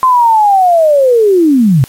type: linear sweep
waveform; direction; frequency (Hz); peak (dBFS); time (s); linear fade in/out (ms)
sine; down; 1046.5 to 120; -4; 0.03-1.84; 0
effects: white hiss -37 dBFS RMS until 1.88 s + MP3 64 kbps